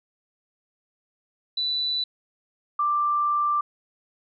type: tone pair in turn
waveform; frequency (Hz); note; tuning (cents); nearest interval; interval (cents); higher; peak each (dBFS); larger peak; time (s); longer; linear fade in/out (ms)
sine; 3975 / 1179.7; B7 / D6; +10 / +7; octave + major sixth; 2103; first; -23 / -20; second; 1.57-2.04 / 2.79-3.61; second; 5
effects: none